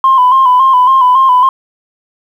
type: tone with vibrato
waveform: sine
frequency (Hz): 1030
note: C6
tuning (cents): -28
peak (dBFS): -3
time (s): 0.04-1.49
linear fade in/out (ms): 2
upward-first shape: square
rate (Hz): 3.6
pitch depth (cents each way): 52
effects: tanh soft clip ceiling 0 dBFS + 7-bit